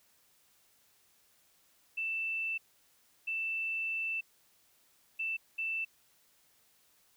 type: tone bursts at uneven times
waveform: sine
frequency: 2660 Hz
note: E7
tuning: 15 cents sharp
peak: -32 dBFS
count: 4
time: 1.97-2.58 / 3.27-4.21 / 5.19-5.37 / 5.58-5.85 s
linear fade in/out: 10 ms
effects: white hiss -68 dBFS RMS until 7.16 s